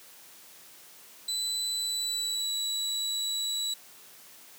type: tone with pitch glide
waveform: 30% pulse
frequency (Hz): 3994 to 3923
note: B7 to B7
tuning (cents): +19 to -12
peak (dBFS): -26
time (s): 1.28-3.74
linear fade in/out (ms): 5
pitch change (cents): -31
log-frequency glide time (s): 1.72-2.54
effects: white hiss -52 dBFS RMS until 4.58 s + high-pass 150 Hz 12 dB/octave